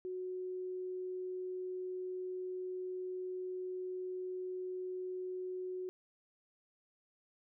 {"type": "tone", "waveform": "sine", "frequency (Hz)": 368.1, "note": "F#4", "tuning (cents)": -9, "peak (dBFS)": -38, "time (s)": [0.05, 5.89], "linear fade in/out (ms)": 0, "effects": []}